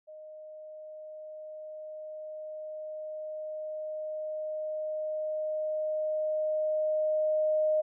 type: tone with level ramp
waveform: sine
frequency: 618 Hz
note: D#5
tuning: 12 cents flat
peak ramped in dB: -44 to -23 dBFS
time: 0.07-7.82 s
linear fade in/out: 20 ms
effects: none